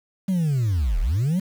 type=linear two-way sweep; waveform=sine; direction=down then up; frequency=196 to 33 to 196 Hz; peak=-16 dBFS; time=0.28-1.4 s; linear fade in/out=10 ms; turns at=1 s; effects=tanh soft clip ceiling -18 dBFS + 7-bit